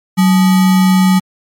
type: tone with sample-and-hold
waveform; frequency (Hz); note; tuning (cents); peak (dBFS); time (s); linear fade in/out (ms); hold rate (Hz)
sine; 186.9; F#3; +18; -6; 0.17-1.2; 20; 1050
effects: MP3 64 kbps